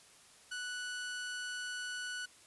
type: tone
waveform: sawtooth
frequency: 1480 Hz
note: F#6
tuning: in tune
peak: -35 dBFS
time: 0.51-2.26 s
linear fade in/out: 10 ms
effects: white hiss -60 dBFS RMS until 2.46 s + resampled to 24000 Hz